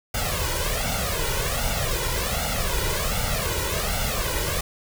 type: noise with flanger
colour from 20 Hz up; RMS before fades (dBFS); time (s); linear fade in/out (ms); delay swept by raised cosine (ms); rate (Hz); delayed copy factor
pink; -25; 0.14-4.61; 5; 1.4 to 2.08; 1.3; +0.85
effects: none